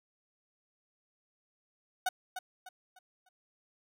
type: tone with echo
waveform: 30% pulse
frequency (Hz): 740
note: F#5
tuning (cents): 0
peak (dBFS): -25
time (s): 2.06-2.09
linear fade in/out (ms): 5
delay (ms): 300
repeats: 4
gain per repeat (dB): -9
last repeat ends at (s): 3.29
effects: none